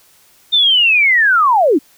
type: linear sweep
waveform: sine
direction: down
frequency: 3646 to 244.7 Hz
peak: -8 dBFS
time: 0.52-1.79 s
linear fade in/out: 20 ms
effects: white hiss -50 dBFS RMS until 1.97 s